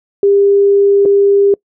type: tone with dropouts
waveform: sine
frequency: 400.2 Hz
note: G4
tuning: 36 cents sharp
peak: -6 dBFS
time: 0.23-1.54 s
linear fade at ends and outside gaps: 2 ms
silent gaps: 1.053-1.057 s
effects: noise-tail reverb RT60 0.1 s tail -25 dB re dry